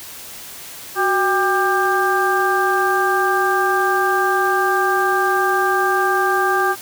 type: harmonic tone with a mistuned harmonic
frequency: 396.7 Hz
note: G4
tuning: 21 cents sharp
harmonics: 1 / 2 / 3 / 4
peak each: -20 / -20 / -20 / -20 dBFS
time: 0.95-6.76 s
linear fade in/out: 50 ms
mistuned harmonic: 1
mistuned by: -110 cents
effects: white hiss -35 dBFS RMS until 6.81 s